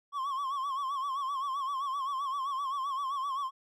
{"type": "tone with vibrato", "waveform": "triangle", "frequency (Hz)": 1094, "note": "C#6", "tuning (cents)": -23, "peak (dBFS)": -29, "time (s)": [0.12, 3.51], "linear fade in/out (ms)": 50, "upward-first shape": "sine", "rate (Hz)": 7.7, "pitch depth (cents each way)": 92, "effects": []}